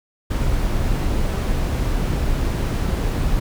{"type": "noise", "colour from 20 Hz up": "brown", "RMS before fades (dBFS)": -20, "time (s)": [0.3, 3.4], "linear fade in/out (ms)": 10, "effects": []}